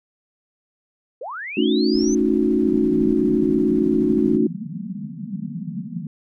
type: linear sweep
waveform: sine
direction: up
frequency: 432.5 to 6272 Hz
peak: -28 dBFS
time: 1.21-2.15 s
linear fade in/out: 5 ms
type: chord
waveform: sine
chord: D# half-diminished seventh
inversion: second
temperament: equal with one note detuned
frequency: 220 / 277.2 / 311.1 / 365.7 Hz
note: A3 / C#4 / D#4 / F#4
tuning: 0 / 0 / 0 / -20 cents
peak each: -21 dBFS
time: 1.57-4.47 s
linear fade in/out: 5 ms
type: noise with tremolo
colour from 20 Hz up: brown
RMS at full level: -39 dBFS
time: 1.92-4.39 s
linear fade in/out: 50 ms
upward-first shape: square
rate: 12 Hz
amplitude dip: 25%
type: band-pass noise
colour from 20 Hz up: pink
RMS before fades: -30 dBFS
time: 2.67-6.07 s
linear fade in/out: 2 ms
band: 150 to 240 Hz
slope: 96 dB/octave
effects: none